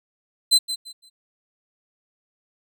35% pulse tone with echo, 4058 Hz, B7, 46 cents sharp, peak -11 dBFS, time 0.51-0.59 s, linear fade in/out 20 ms, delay 170 ms, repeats 3, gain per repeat -12 dB, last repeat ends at 1.1 s, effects none

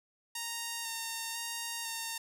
5% pulse tone with vibrato, 922 Hz, A#5, 19 cents flat, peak -24 dBFS, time 0.35-2.18 s, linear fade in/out 5 ms, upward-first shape square, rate 1 Hz, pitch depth 14 cents each way, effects none

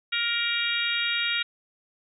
harmonic tone, 469.7 Hz, A#4, 13 cents sharp, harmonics 3 / 4 / 5 / 6 / 7 / 8, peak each -31 / -33 / -29 / -32 / -33 / -30 dBFS, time 0.12-1.43 s, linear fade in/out 10 ms, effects none

